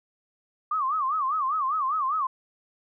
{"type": "tone with vibrato", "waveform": "sine", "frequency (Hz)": 1157, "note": "D6", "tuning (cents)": -26, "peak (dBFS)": -23, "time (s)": [0.71, 2.27], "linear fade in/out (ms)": 5, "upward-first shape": "sine", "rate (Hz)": 5, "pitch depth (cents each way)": 190, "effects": []}